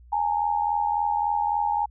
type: tone pair together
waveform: sine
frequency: 830.4 / 914 Hz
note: G#5 / A#5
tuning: 0 / -34 cents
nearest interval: major second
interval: 166 cents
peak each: -23 / -26 dBFS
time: 0.12-1.86 s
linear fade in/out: 10 ms
effects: added 60 Hz sine -47 dBFS peak until 1.9 s